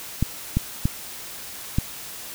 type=clicks; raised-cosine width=5 ms; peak=-7 dBFS; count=4; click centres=0.226 / 0.57 / 0.855 / 1.785 s; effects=white hiss -37 dBFS RMS until 2.34 s